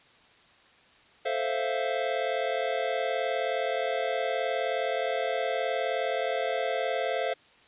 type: chord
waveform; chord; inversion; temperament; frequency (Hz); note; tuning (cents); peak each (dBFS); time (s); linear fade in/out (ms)
square; F major seventh; first; equal; 440 / 523.3 / 659.3 / 698.5; A4 / C5 / E5 / F5; 0 / 0 / 0 / 0; -35 / -32 / -33 / -33; 1.25-7.34; 10
effects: white hiss -58 dBFS RMS until 7.67 s + resampled to 8000 Hz